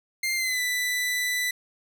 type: tone with pitch glide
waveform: sawtooth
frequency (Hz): 2103 to 1986.1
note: C7 to B6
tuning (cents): +8 to +9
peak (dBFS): -21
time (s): 0.23-1.51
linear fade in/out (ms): 5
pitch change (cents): -99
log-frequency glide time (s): 0.35-0.61
effects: none

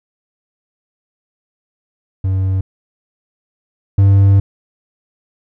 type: tone pair in turn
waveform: triangle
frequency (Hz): 95 / 98.45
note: F#2 / G2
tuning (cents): +46 / +8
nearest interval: minor second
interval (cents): 62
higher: second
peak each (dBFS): -11 / -4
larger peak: second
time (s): 2.24-2.61 / 3.98-4.4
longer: second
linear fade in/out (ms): 5
effects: none

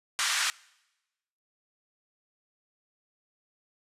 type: band-pass noise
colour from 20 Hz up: pink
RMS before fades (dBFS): -28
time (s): 0.19-0.5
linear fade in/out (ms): 0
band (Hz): 1200 to 9000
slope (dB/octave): 24
effects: noise-tail reverb RT60 1.0 s tail -24 dB re dry + resampled to 32000 Hz

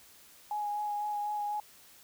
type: tone with vibrato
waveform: sine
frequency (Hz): 832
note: G#5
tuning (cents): +3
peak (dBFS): -31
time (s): 0.51-1.6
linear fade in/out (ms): 2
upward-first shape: sine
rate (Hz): 4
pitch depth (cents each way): 16
effects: white hiss -57 dBFS RMS until 2.03 s

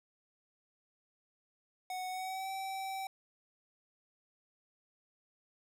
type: tone with pitch glide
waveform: square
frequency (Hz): 740 to 771.4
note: F#5 to G5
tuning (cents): 0 to -28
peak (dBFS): -38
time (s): 1.9-3.07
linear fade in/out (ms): 2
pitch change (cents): +72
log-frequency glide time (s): 2.1-2.5
effects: none

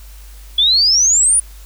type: exponential sweep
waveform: sine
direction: up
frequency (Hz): 3377 to 9850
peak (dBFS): -9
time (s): 0.58-1.4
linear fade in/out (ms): 5
effects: added 50 Hz sine -34 dBFS peak until 1.65 s + white hiss -45 dBFS RMS until 1.65 s

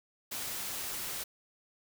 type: noise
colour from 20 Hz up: white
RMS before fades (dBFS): -38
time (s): 0.31-1.24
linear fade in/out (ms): 10
effects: none

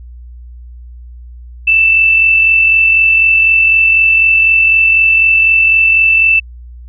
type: tone with amplitude modulation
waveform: sine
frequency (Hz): 2653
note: E7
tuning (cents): +10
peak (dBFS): -4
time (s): 1.67-6.4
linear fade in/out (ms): 10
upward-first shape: sine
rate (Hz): 44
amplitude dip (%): 35
effects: added 60 Hz sine -29 dBFS peak until 6.88 s

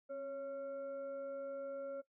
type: tone with frequency modulation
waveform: sine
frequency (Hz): 553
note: C#5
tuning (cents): -4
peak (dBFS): -40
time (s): 0.09-2.02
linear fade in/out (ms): 20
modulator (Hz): 821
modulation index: 0.39
effects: noise-tail reverb RT60 0.1 s tail -18 dB re dry

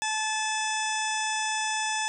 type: harmonic tone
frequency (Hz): 868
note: A5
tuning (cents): -24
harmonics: 1 / 2 / 3 / 4 / 6 / 7 / 8 / 9 / 10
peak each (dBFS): -30 / -33 / -35 / -36 / -38 / -38 / -39 / -40 / -40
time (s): 0.02-2.08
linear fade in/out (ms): 0
effects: none

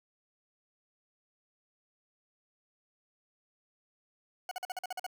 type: tone bursts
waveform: 40% pulse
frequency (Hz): 736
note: F#5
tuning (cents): -9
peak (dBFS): -34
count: 9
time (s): 4.49-5.065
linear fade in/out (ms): 2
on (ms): 23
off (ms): 46
effects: none

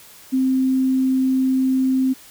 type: tone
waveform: sine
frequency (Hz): 261.6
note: C4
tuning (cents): 0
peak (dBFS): -15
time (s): 0.32-2.14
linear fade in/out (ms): 20
effects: white hiss -45 dBFS RMS until 2.3 s

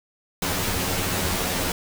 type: noise with comb filter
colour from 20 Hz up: pink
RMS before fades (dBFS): -25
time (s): 0.42-1.72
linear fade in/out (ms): 2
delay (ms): 11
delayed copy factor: +0.8
effects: none

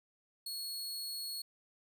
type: tone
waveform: sawtooth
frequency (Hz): 4341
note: C#8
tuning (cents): -37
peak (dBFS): -36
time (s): 0.46-1.42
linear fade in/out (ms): 5
effects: none

